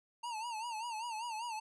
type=tone with vibrato; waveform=square; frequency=911 Hz; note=A#5; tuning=40 cents flat; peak=-39 dBFS; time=0.23-1.6 s; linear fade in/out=10 ms; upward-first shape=sine; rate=5.1 Hz; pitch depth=110 cents each way; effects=resampled to 24000 Hz